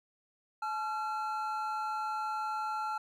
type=tone pair together; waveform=triangle; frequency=860.5 / 1366 Hz; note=A5 / F6; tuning=-39 / -39 cents; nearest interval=minor sixth; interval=800 cents; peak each=-33 / -34 dBFS; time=0.62-2.98 s; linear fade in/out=5 ms; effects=none